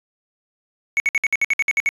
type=tone bursts; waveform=triangle; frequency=2217 Hz; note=C#7; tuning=in tune; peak=-13 dBFS; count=11; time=0.97-1.89 s; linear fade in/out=0 ms; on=30 ms; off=59 ms; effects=resampled to 24000 Hz